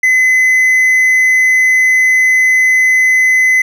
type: tone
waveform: triangle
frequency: 2030 Hz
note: B6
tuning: 47 cents sharp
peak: -5 dBFS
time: 0.03-3.62 s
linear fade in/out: 5 ms
effects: none